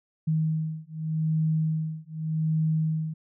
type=beating tone pair; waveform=sine; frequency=157.5 / 158.34 Hz; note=D#3 / D#3; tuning=+21 / +31 cents; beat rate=0.84 Hz; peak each=-27 dBFS; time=0.27-3.14 s; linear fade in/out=10 ms; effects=none